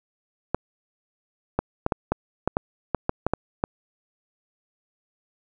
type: clicks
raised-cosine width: 1 ms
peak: -7 dBFS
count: 12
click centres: 0.546 / 1.59 / 1.864 / 1.922 / 2.12 / 2.476 / 2.569 / 2.947 / 3.094 / 3.266 / 3.336 / 3.639 s
effects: none